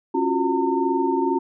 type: tone cluster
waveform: sine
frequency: 273.9 / 346.9 / 368.9 / 909 Hz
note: C#4 / F4 / F#4 / A#5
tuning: -21 / -12 / -5 / -44 cents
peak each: -24 dBFS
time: 0.14-1.39 s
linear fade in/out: 10 ms
effects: none